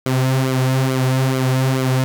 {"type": "tone with flanger", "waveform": "sawtooth", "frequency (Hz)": 130.81, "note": "C3", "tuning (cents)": 0, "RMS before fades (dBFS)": -17, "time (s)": [0.06, 2.04], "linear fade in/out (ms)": 0, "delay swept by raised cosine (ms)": [1.1, 5.1], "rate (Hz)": 2.3, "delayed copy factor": -0.65, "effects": []}